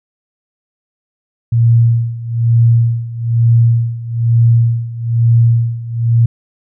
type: tone with tremolo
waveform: sine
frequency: 116.54 Hz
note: A#2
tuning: in tune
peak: -5 dBFS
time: 1.52-6.26 s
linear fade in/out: 5 ms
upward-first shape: sine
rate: 1.1 Hz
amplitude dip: 85%
effects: none